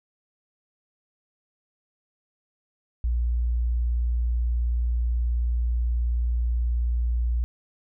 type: tone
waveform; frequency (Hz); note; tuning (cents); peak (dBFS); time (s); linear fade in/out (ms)
sine; 59.3; A#1; +30; -21; 3.04-7.44; 0
effects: none